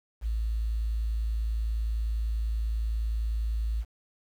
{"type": "tone with quantisation", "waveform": "sine", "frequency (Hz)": 55.2, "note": "A1", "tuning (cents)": 6, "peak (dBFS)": -26, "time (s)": [0.21, 3.85], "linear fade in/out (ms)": 50, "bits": 9, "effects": []}